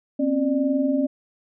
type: tone cluster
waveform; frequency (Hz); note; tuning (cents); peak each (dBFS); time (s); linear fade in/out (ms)
sine; 250.4 / 271.5 / 596; B3 / C#4 / D5; +24 / -36 / +25; -27 / -20 / -26; 0.19-1.07; 10
effects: none